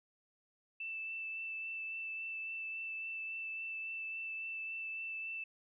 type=tone with vibrato; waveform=sine; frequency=2651 Hz; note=E7; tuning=9 cents sharp; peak=-39 dBFS; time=0.8-5.44 s; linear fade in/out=5 ms; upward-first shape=sine; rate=3.6 Hz; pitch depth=11 cents each way; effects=none